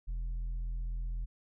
sine tone with tanh clipping, 42 Hz, E1, 33 cents sharp, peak -34 dBFS, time 0.07-1.26 s, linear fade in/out 20 ms, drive 4 dB, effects none

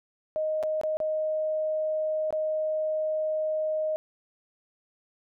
sine tone with dropouts, 622.3 Hz, D#5, in tune, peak -25 dBFS, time 0.36-3.96 s, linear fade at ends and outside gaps 0 ms, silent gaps 0.628-0.635 / 0.813-0.835 / 0.97-1.002 / 2.306-2.326 s, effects none

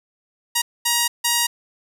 5% pulse tone bursts at uneven times, 948 Hz, A#5, 29 cents sharp, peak -5 dBFS, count 3, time 0.55-0.62 / 0.85-1.08 / 1.24-1.47 s, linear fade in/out 10 ms, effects none

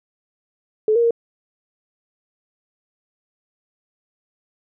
sine tone with pitch steps, 431.9 / 469.6 / 465.3 Hz, A4 / A#4 / A#4, -32 / +13 / -3 cents, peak -13 dBFS, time 0.88-1.108 s, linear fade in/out 2 ms, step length 76 ms, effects none

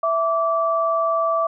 sine tone pair together, 659.3 / 1160.6 Hz, E5 / D6, 0 / -21 cents, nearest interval minor seventh, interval 979 cents, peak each -20 dBFS, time 0.03-1.47 s, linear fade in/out 5 ms, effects none

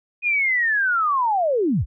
sine linear sweep, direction down, 2489 to 35.71 Hz, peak -17 dBFS, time 0.22-1.86 s, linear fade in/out 50 ms, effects none

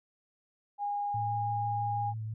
sine tone, 817 Hz, G#5, 29 cents flat, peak -30 dBFS, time 0.78-2.14 s, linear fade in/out 50 ms
sine tone with vibrato, 110 Hz, A2, in tune, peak -34 dBFS, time 1.14-2.34 s, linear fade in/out 5 ms, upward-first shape triangle, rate 6.1 Hz, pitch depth 19 cents each way
effects none

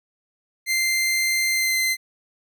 sawtooth tone with pitch glide, 2086 to 2067 Hz, C7 to C7, -6 to -22 cents, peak -16 dBFS, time 0.66-1.97 s, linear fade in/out 50 ms, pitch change -16 cents, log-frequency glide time 1.51-1.78 s, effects none

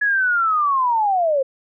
sine linear sweep, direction down, 1700 to 518 Hz, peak -15 dBFS, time 0.01-1.43 s, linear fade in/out 10 ms, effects none

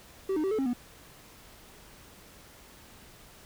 triangle tone with pitch steps, 384.7 / 307.6 / 385.4 / 434.5 / 269 / 244.2 Hz, G4 / D#4 / G4 / A4 / C4 / B3, -33 / -20 / -29 / -22 / +48 / -19 cents, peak -24 dBFS, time 0.29-0.734 s, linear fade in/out 5 ms, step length 74 ms, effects pink hiss -53 dBFS RMS until 3.45 s

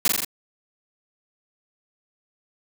white noise with echo, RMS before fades -19 dBFS, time 0.05-0.08 s, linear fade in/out 2 ms, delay 42 ms, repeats 4, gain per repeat -2 dB, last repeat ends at 0.248 s, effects none

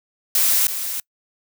blue noise with echo, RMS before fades -17 dBFS, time 0.35-0.67 s, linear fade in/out 2 ms, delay 330 ms, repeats 1, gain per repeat -9 dB, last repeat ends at 1 s, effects noise-tail reverb RT60 0.1 s tail -26 dB re dry

